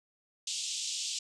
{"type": "band-pass noise", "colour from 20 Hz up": "white", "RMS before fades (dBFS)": -36, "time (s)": [0.47, 1.19], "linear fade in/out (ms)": 5, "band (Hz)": [2800, 7900], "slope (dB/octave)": 48, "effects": []}